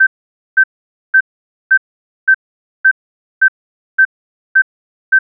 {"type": "tone bursts", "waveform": "sine", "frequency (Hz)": 1551, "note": "G6", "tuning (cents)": -19, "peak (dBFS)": -4, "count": 10, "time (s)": [0, 5.19], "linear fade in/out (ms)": 10, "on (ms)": 69, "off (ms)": 500, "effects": []}